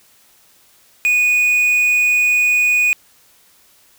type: tone with quantisation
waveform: triangle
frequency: 2475 Hz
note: D#7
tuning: 10 cents flat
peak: -10 dBFS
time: 1.05-2.93 s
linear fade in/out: 0 ms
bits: 5
effects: white hiss -52 dBFS RMS until 3.98 s